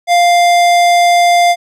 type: tone with hard clipping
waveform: sine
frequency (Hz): 698.5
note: F5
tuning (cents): 0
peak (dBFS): -8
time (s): 0.07-1.56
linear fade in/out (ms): 50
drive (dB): 18
effects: none